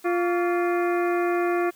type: harmonic tone with a mistuned harmonic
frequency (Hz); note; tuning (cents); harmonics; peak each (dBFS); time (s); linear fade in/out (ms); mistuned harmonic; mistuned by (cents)
349.2; F4; 0; 1 / 2 / 3 / 4 / 5 / 6 / 7; -22 / -28 / -32 / -34 / -36 / -38 / -39; 0.04-1.71; 20; 3; +140
effects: white hiss -54 dBFS RMS until 1.75 s